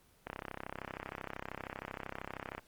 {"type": "click train", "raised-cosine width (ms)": 0.5, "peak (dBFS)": -24, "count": 77, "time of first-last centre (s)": [0.27, 2.58], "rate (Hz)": 32.9, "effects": ["pink hiss -66 dBFS RMS until 2.67 s", "Opus 24 kbps"]}